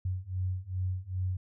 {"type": "beating tone pair", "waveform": "sine", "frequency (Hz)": [91.2, 93.7], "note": ["F#2", "F#2"], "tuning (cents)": [-24, 22], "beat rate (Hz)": 2.5, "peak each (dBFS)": [-34, -33], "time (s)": [0.05, 1.37], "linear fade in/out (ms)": 5, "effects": []}